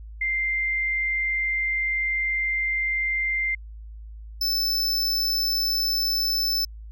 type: tone pair in turn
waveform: sine / square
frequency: 2093 / 5274 Hz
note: C7 / E8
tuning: 0 / 0 cents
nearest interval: octave + major third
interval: 1600 cents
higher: second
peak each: -22 dBFS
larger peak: neither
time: 0.21-3.55 / 4.41-6.65 s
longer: first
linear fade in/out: 5 ms
effects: added 54 Hz sine -37 dBFS peak until 6.91 s